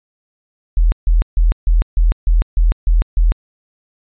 sine tone bursts, 41.03 Hz, E1, 7 cents flat, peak -8 dBFS, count 9, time 0.77-3.32 s, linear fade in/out 0 ms, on 150 ms, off 150 ms, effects resampled to 8000 Hz

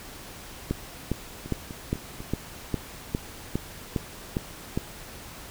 two click trains, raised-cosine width 3 ms, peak -24 / -12 dBFS, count 4 / 11, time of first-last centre 1.46-2.204 / 0.71-4.775 s, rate 4.03 / 2.46 Hz, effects pink hiss -43 dBFS RMS until 5.5 s

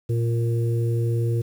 harmonic tone, 116.54 Hz, A#2, in tune, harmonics 1 / 3 / 4, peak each -20 / -30 / -32 dBFS, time 0.09-1.42 s, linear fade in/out 10 ms, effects 8-bit

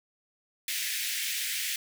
pink high-pass noise, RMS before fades -32 dBFS, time 0.68-1.76 s, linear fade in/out 2 ms, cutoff 1800 Hz, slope 48 dB/octave, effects none

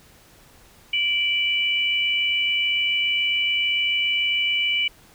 sine tone pair together, 2331 / 2962 Hz, D7 / F#7, -14 / +1 cents, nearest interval major third, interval 415 cents, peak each -22 / -22 dBFS, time 0.93-4.88 s, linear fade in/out 5 ms, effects pink hiss -52 dBFS RMS until 5.14 s

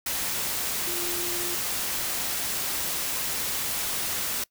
sine tone in noise, 349.2 Hz, F4, in tune, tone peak -35 dBFS, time 0.87-1.55 s, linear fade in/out 5 ms, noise white, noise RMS -29 dBFS, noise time 0.06-4.44 s, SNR -9 dB, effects noise-tail reverb RT60 0.1 s tail -22 dB re dry

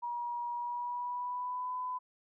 sine tone with pitch glide, 957 to 1004 Hz, A#5 to B5, +45 to +28 cents, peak -34 dBFS, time 0.02-1.99 s, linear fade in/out 20 ms, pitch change +83 cents, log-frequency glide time 0.53-1.74 s, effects none

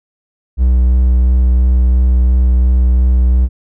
triangle tone with vibrato, 62.3 Hz, B1, 16 cents sharp, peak -5 dBFS, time 0.57-3.49 s, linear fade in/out 50 ms, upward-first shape sine, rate 2.9 Hz, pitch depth 14 cents each way, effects none

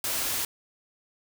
white band-stop noise, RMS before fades -29 dBFS, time 0.04-0.45 s, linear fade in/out 2 ms, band 150 to 220 Hz, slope 96 dB/octave, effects none

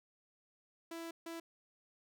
sawtooth tone bursts at uneven times, 332.1 Hz, E4, 13 cents sharp, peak -39 dBFS, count 2, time 0.91-1.11 / 1.26-1.4 s, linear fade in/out 5 ms, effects none

